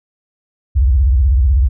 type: tone with vibrato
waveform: sine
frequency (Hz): 65.3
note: C2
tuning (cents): -3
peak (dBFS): -8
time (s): 0.75-1.69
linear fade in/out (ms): 20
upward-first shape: sine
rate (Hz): 16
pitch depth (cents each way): 290
effects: none